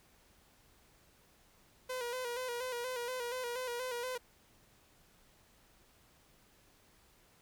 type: tone with vibrato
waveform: sawtooth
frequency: 493.9 Hz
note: B4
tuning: in tune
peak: -33 dBFS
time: 1.89-4.18 s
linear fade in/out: 10 ms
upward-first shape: square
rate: 4.2 Hz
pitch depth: 55 cents each way
effects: pink hiss -66 dBFS RMS until 7.41 s